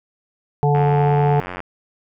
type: harmonic tone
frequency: 145.1 Hz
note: D3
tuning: 21 cents flat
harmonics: 1 / 3 / 5 / 6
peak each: -15 / -20 / -22 / -23 dBFS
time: 0.63-1.4 s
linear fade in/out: 0 ms
type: click train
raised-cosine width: 0.5 ms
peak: -14 dBFS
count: 78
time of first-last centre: 0.75-1.604 s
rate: 90.2 Hz
effects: none